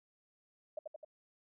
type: tone with echo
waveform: sine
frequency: 613 Hz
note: D#5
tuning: 26 cents flat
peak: -37 dBFS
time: 0.77-0.79 s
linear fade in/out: 5 ms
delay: 86 ms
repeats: 3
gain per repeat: -3 dB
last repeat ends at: 1.048 s
effects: none